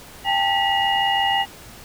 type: tone cluster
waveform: sine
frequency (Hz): 794 / 880 / 1947 / 2859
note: G5 / A5 / B6 / F7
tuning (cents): +22 / 0 / -25 / +40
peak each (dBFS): -20 / -25 / -24 / -22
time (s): 0.24-1.46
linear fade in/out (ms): 50
effects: tanh soft clip ceiling -7 dBFS + pink hiss -42 dBFS RMS until 1.84 s